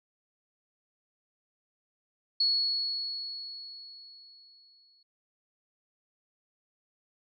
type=tone with exponential decay; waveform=sine; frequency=4368 Hz; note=C#8; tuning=26 cents flat; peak=-22 dBFS; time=2.4-5.03 s; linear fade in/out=5 ms; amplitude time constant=570 ms; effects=none